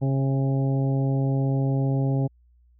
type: harmonic tone with a mistuned harmonic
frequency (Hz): 135.6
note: C#3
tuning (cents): -38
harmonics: 1 / 2 / 3 / 4 / 5 / 6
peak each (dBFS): -21 / -28 / -34 / -35 / -39 / -40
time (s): 0.01-2.28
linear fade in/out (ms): 20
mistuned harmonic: 5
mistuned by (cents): -19
effects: added 60 Hz sine -55 dBFS peak until 2.79 s